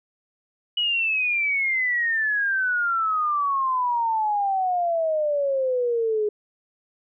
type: exponential sweep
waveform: sine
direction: down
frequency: 2941 to 415.3 Hz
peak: -20 dBFS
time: 0.77-6.29 s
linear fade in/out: 5 ms
effects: none